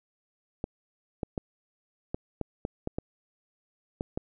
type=clicks; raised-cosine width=2 ms; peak=-17 dBFS; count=10; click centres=0.641 / 1.232 / 1.378 / 2.145 / 2.413 / 2.651 / 2.874 / 2.985 / 4.009 / 4.175 s; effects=none